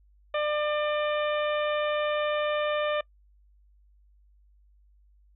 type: harmonic tone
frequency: 598 Hz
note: D5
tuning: 31 cents sharp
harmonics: 1 / 2 / 3 / 4 / 5 / 6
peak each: -26 / -32 / -36 / -38 / -40 / -42 dBFS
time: 0.34-3.01 s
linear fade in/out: 5 ms
effects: noise-tail reverb RT60 0.1 s tail -24 dB re dry + added 50 Hz sine -57 dBFS peak until 5.35 s